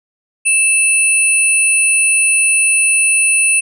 sine tone pair together, 2638 / 9409 Hz, E7 / D9, +1 / +2 cents, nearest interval octave + minor seventh, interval 2201 cents, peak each -11 dBFS, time 0.45-3.61 s, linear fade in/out 20 ms, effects tanh soft clip ceiling -4 dBFS

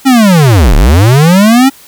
square linear two-way sweep, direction down then up, 275.9 to 32.7 to 275.9 Hz, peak -3 dBFS, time 0.05-1.7 s, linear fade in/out 20 ms, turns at 0.75 s, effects white hiss -37 dBFS RMS until 1.87 s

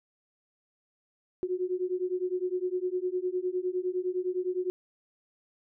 sine beating tone pair, 360 / 369.8 Hz, F#4 / F#4, -47 / -1 cents, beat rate 9.8 Hz, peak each -31 dBFS, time 1.43-4.7 s, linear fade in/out 0 ms, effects none

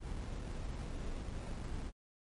brown noise with sample-and-hold, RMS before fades -41 dBFS, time 0-1.92 s, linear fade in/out 50 ms, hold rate 3150 Hz, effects MP3 48 kbps

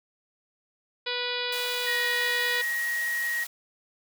harmonic tone, 490.4 Hz, B4, 12 cents flat, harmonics 1 / 2 / 3 / 4 / 5 / 6 / 7 / 8 / 9 / 10, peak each -35 / -39 / -37 / -38 / -36 / -38 / -35 / -35 / -41 / -41 dBFS, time 1.06-2.62 s, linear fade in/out 10 ms
white high-pass noise, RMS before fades -38 dBFS, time 1.52-3.47 s, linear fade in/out 5 ms, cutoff 580 Hz, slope 48 dB/octave
sine tone, 1893 Hz, A#6, 26 cents sharp, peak -26 dBFS, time 1.86-3.45 s, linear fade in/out 20 ms
effects none

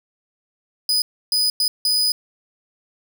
40% pulse tone bursts at uneven times, 4978 Hz, D#8, in tune, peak -15 dBFS, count 4, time 0.89-1.02 / 1.32-1.5 / 1.6-1.68 / 1.85-2.12 s, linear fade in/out 2 ms, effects none

